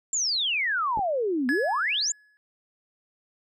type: exponential two-way sweep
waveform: sine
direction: down then up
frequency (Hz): 7459 to 238.5 to 7459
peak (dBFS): -23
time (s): 0.13-2.12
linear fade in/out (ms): 2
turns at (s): 1.48
type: clicks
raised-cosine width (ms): 2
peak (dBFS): -23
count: 2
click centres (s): 0.974 / 0.992
type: tone with exponential decay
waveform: triangle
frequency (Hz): 1695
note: G#6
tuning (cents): +35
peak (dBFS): -21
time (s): 1.49-2.37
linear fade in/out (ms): 0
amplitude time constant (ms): 190
effects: none